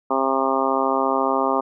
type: harmonic tone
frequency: 134.1 Hz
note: C3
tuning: 43 cents sharp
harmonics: 2 / 3 / 4 / 5 / 6 / 7 / 8 / 9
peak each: -26 / -26 / -26 / -26 / -26 / -26 / -26 / -26 dBFS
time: 0.1-1.61 s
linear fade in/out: 10 ms
effects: none